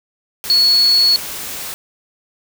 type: tone in noise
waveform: sine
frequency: 4381 Hz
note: C#8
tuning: 21 cents flat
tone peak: -9 dBFS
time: 0.5-1.16 s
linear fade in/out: 0 ms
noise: white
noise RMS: -27 dBFS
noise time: 0.44-1.74 s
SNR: +15 dB
effects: none